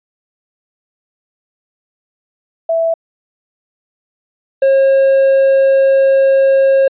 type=tone pair in turn; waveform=sine / triangle; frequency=659.3 / 540.4 Hz; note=E5 / C#5; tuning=0 / -44 cents; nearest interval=minor third; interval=344 cents; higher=first; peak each=-11 / -5 dBFS; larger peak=second; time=2.69-2.94 / 4.62-6.88 s; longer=second; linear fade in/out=5 ms; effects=resampled to 8000 Hz